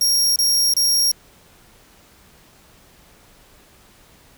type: tone bursts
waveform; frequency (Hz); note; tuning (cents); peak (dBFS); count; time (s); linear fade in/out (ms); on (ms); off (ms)
sawtooth; 5588; F8; 0; -12; 3; 0.01-1.116; 2; 350; 28
effects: pink hiss -51 dBFS RMS until 4.37 s